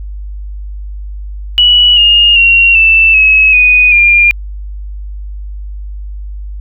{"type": "tone with pitch steps", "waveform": "sine", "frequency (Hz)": [2938, 2841, 2748, 2657, 2570, 2485, 2403], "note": ["F#7", "F7", "F7", "E7", "E7", "D#7", "D7"], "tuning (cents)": [-13, 29, -29, 13, -45, -3, 39], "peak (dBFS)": -3, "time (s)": [1.58, 4.31], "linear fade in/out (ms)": 0, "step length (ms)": 390, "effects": ["added 50 Hz sine -20 dBFS peak until 6.6 s"]}